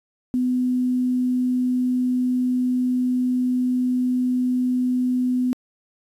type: tone with quantisation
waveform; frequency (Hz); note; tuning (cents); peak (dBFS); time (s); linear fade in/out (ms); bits
sine; 251.1; B3; +29; -18; 0.34-5.53; 0; 8
effects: resampled to 32000 Hz